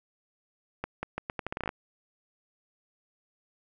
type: accelerating click train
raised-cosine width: 0.5 ms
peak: -17 dBFS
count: 13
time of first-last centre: 0.84-1.691 s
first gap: 190 ms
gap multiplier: 0.79
effects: none